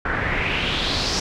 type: noise with low-pass filter sweep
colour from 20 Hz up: pink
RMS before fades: -23 dBFS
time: 0.05-1.2 s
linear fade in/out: 5 ms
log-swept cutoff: 1500 to 5700 Hz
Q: 4
effects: none